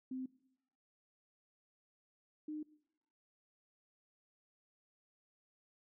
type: tone pair in turn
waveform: sine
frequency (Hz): 259.1 / 304.8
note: C4 / D#4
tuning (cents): -17 / -36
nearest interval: minor third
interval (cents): 281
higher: second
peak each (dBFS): -39 / -40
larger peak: first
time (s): 0.11-0.26 / 2.48-2.63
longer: neither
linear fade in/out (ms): 5
effects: noise-tail reverb RT60 0.8 s tail -20 dB re dry